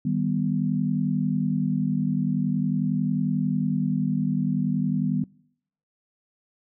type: chord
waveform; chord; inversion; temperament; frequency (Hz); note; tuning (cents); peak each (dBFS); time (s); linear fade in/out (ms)
sine; Eb augmented; none; equal; 155.56 / 196 / 246.9; Eb3 / G3 / B3; 0 / 0 / 0; -26; 0.05-5.24; 5
effects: noise-tail reverb RT60 0.7 s tail -24 dB re dry